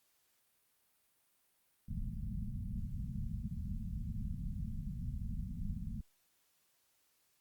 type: low-pass noise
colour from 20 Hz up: pink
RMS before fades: -40 dBFS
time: 1.88-6.01 s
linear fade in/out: 5 ms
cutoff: 230 Hz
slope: 96 dB/octave
effects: white hiss -75 dBFS RMS until 7.4 s + Opus 48 kbps